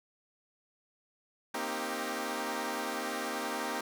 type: chord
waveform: 10% pulse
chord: C minor seventh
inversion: third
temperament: equal with one note detuned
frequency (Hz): 233.1 / 264.8 / 311.1 / 392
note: Bb3 / C4 / Eb4 / G4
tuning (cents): 0 / +21 / 0 / 0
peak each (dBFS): -31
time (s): 1.54-3.81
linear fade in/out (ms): 5
effects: none